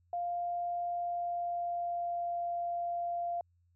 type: tone with pitch glide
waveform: sine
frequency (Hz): 699 to 693.4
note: F5 to F5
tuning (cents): +1 to -13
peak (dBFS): -32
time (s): 0.13-3.41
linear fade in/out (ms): 2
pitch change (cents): -14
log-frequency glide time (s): 0.83-2.4
effects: added 87 Hz sine -67 dBFS peak until 3.75 s